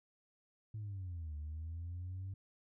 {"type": "linear two-way sweep", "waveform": "sine", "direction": "down then up", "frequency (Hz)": [110, 73.8, 97.3], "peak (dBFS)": -39, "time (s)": [0.74, 2.34], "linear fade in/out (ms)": 5, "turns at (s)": 1.36, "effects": ["tanh soft clip ceiling -38 dBFS"]}